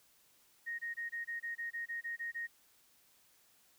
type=tone bursts; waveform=sine; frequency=1864.7 Hz; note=A#6; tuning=in tune; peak=-37 dBFS; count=12; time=0.66-2.473 s; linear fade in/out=20 ms; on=130 ms; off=23 ms; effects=white hiss -68 dBFS RMS until 3.78 s